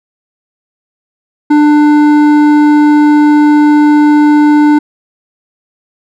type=tone with hard clipping; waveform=sine; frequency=297.5 Hz; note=D4; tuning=22 cents sharp; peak=-5 dBFS; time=1.5-4.79 s; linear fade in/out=10 ms; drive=10 dB; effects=none